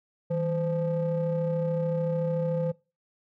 triangle ring-modulated tone, 176.9 Hz, F3, 23 cents sharp, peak -20 dBFS, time 0.3-2.72 s, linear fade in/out 10 ms, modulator 337 Hz, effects noise-tail reverb RT60 0.3 s tail -22 dB re dry

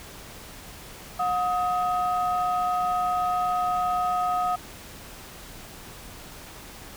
sine tone pair together, 723 / 1260 Hz, F#5 / D#6, -40 / +21 cents, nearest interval minor seventh, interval 961 cents, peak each -23 / -25 dBFS, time 1.19-4.56 s, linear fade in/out 10 ms, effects tanh soft clip ceiling -17 dBFS + pink hiss -43 dBFS RMS until 6.96 s

